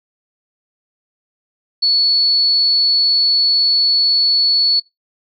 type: tone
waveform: sine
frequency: 4418 Hz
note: C#8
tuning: 7 cents flat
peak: -11 dBFS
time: 1.82-4.8 s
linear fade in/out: 10 ms
effects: noise-tail reverb RT60 0.2 s tail -21 dB re dry